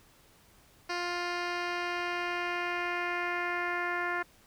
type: tone with low-pass filter sweep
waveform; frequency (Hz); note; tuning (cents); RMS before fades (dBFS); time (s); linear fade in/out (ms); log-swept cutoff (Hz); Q
10% pulse; 351.3; F4; +10; -33; 0.89-4.23; 10; 4400 to 1800; 2
effects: pink hiss -61 dBFS RMS until 4.46 s